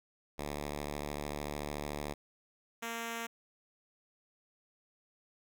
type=tone pair in turn; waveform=5% pulse; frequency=73.42 / 230.7 Hz; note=D2 / A#3; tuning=0 / -18 cents; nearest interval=octave + minor sixth; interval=1982 cents; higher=second; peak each=-26 / -26 dBFS; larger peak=neither; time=0.38-2.14 / 2.82-3.27 s; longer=first; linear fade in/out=10 ms; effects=none